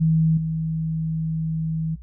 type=tone with level steps; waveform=sine; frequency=160.3 Hz; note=E3; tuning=48 cents flat; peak=-15 / -22 dBFS; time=0-1.96 s; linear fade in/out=20 ms; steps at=0.37 s; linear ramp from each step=5 ms; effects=noise-tail reverb RT60 0.1 s tail -21 dB re dry + added 60 Hz sine -38 dBFS peak until 2.02 s